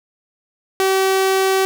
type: tone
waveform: sawtooth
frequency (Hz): 382.9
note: G4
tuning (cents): -41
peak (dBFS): -10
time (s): 0.8-1.65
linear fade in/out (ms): 0
effects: none